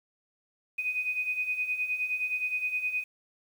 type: beating tone pair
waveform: sine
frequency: 2489 / 2498.6 Hz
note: D#7 / D#7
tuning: 0 / +7 cents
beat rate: 9.6 Hz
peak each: -35 / -29 dBFS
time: 0.78-3.04 s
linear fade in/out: 10 ms
effects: 9-bit